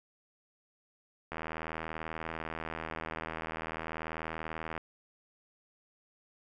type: click train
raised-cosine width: 0.5 ms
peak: -22 dBFS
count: 279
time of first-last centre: 1.32-4.778 s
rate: 80.4 Hz
effects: none